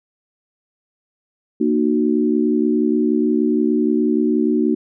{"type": "chord", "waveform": "sine", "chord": "D# minor", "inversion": "second", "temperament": "equal with one note detuned", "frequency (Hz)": [233.1, 303.5, 370], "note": ["A#3", "D#4", "F#4"], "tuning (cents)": [0, -43, 0], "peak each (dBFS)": [-18, -18, -20], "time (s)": [1.6, 4.75], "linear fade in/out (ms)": 10, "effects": []}